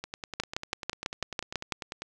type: two click trains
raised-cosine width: 0.2 ms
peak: -19 / -12 dBFS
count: 21 / 9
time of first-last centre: 0.04-2.02 / 0.4-1.722 s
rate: 10.1 / 6.05 Hz
effects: none